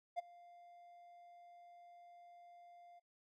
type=tone with ADSR envelope; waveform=triangle; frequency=698.5 Hz; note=F5; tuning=in tune; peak=-33 dBFS; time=0.16-3 s; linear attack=28 ms; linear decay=15 ms; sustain=-23 dB; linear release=19 ms; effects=noise-tail reverb RT60 0.1 s tail -21 dB re dry